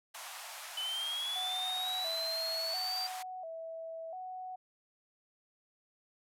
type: band-pass noise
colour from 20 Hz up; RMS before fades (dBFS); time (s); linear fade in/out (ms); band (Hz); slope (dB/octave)
pink; -46; 0.14-3.23; 10; 660 to 14000; 48
type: linear sweep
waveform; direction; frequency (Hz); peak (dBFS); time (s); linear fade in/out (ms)
triangle; up; 3000 to 4718; -33; 0.77-3.07; 5
type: tone with vibrato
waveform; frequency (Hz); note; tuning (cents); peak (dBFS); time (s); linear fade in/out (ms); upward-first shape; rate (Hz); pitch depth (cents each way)
sine; 696; F5; -6; -40; 1.35-4.56; 10; square; 0.72; 110
effects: none